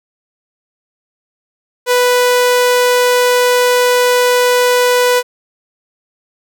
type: tone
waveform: sawtooth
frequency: 493.9 Hz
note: B4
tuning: in tune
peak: -5 dBFS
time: 1.86-5.23 s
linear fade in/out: 50 ms
effects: none